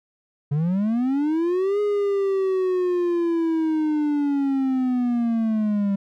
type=linear two-way sweep; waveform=triangle; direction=up then down; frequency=139 to 416.3 to 196.2 Hz; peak=-17 dBFS; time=0.51-5.96 s; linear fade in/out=10 ms; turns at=1.8 s; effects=none